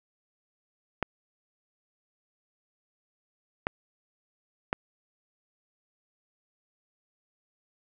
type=clicks; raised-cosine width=0.5 ms; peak=-11 dBFS; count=3; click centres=1.027 / 3.669 / 4.729 s; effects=none